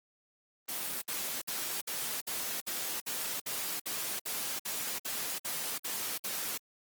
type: noise bursts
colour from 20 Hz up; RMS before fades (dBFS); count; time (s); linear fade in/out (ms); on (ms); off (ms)
white; -36; 15; 0.68-6.578; 10; 340; 57
effects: high-pass 150 Hz 12 dB/octave + Opus 24 kbps